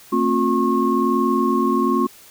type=tone cluster; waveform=sine; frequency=226.4 / 267.5 / 356.2 / 1085 Hz; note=A3 / C4 / F4 / C#6; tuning=+50 / +38 / +34 / -37 cents; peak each=-21 dBFS; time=0.12-2.07 s; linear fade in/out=10 ms; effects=white hiss -46 dBFS RMS until 2.3 s